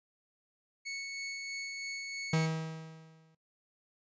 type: tone with tremolo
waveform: sawtooth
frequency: 2211 Hz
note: C#7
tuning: 5 cents flat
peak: -33 dBFS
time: 0.85-2.47 s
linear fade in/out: 20 ms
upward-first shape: sine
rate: 3.1 Hz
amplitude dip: 25%
type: tone with exponential decay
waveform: 45% pulse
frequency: 160.1 Hz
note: D#3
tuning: 50 cents sharp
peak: -25 dBFS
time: 2.33-3.35 s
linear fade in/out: 5 ms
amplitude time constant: 220 ms
effects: noise-tail reverb RT60 0.1 s tail -21 dB re dry + resampled to 16000 Hz